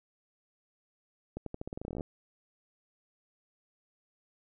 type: accelerating click train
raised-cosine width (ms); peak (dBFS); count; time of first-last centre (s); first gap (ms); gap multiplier
2; -24; 17; 1.37-2.008; 93; 0.87
effects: none